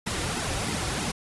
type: noise with flanger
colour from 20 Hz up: pink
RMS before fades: -29 dBFS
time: 0.06-1.12 s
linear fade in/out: 10 ms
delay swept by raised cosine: 1.7 to 4.8 ms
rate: 3.1 Hz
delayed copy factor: -0.8
effects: resampled to 24000 Hz